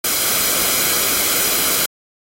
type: noise with comb filter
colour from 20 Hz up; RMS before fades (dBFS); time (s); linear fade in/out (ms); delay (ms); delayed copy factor
white; -17; 0.04-1.86; 5; 1.1; -0.5
effects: AAC 48 kbps